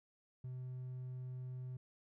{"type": "tone", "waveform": "triangle", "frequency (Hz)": 127.4, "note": "C3", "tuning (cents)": -46, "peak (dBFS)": -40, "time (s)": [0.44, 1.77], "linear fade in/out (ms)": 5, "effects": ["tanh soft clip ceiling -36 dBFS"]}